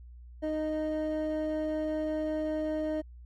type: tone pair together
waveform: triangle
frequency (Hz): 308.7 / 620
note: D#4 / D#5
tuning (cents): -14 / -6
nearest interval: octave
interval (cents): 1208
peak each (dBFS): -29 / -29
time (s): 0.42-3.02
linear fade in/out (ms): 20
effects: tanh soft clip ceiling -23 dBFS + added 60 Hz sine -46 dBFS peak until 3.25 s